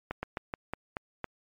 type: slowing click train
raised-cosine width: 0.5 ms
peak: -18 dBFS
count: 7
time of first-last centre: 0.11-1.243 s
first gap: 120 ms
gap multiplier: 1.18
effects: MP3 64 kbps